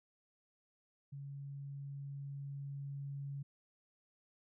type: tone with level ramp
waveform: sine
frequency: 140 Hz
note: C#3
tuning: 18 cents sharp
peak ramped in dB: -44 to -40 dBFS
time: 1.12-3.43 s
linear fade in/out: 10 ms
effects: none